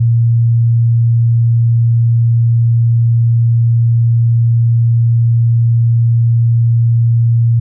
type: tone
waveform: sine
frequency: 116.54 Hz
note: A#2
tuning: in tune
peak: -7 dBFS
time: 0-7.6 s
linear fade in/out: 10 ms
effects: none